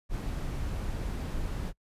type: noise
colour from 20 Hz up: brown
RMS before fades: -33 dBFS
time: 0.09-1.73 s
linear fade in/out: 50 ms
effects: noise-tail reverb RT60 0.1 s tail -25 dB re dry + resampled to 32000 Hz